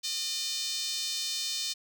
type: tone with high-pass filter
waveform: 5% pulse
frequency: 607 Hz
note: D#5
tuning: 43 cents flat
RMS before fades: -33 dBFS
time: 0.03-1.74 s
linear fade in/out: 20 ms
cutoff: 3900 Hz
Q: 1.9
effects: none